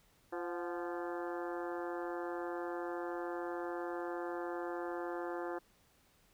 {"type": "harmonic tone with a mistuned harmonic", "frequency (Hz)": 173.3, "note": "F3", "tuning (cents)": -13, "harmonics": [2, 3, 4, 5, 6, 7, 8, 9, 10], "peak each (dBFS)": [-40, -44, -46, -48, -50, -51, -52, -53, -54], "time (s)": [0.32, 5.59], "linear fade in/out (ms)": 10, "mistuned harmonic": 4, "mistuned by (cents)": 65, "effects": ["pink hiss -69 dBFS RMS until 6.33 s"]}